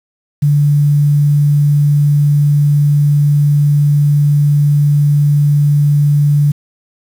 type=tone with quantisation; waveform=sine; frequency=145.7 Hz; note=D3; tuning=13 cents flat; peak=-7 dBFS; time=0.42-6.52 s; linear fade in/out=10 ms; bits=6; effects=none